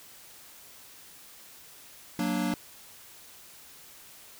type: chord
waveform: square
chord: Gb augmented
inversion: none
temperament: equal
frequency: 185 / 233.1 / 293.7 Hz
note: Gb3 / Bb3 / D4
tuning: 0 / 0 / 0 cents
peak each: -32 dBFS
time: 2.19-2.54 s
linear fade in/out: 2 ms
effects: white hiss -51 dBFS RMS until 4.39 s